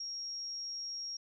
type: tone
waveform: sine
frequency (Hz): 5588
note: F8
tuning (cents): 0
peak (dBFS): -38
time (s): 0-1.17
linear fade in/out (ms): 5
effects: none